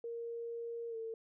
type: tone with pitch glide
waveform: sine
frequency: 466.2 to 450.6 Hz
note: A#4 to A4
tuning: 0 to +41 cents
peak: -39 dBFS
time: 0.04-1.14 s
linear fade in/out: 2 ms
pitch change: -59 cents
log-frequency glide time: 0.89-0.96 s
effects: none